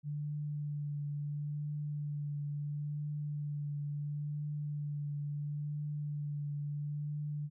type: tone with vibrato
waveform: sine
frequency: 146.83 Hz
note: D3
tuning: in tune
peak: -35 dBFS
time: 0.03-7.5 s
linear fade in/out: 50 ms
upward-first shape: triangle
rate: 0.73 Hz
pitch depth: 20 cents each way
effects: none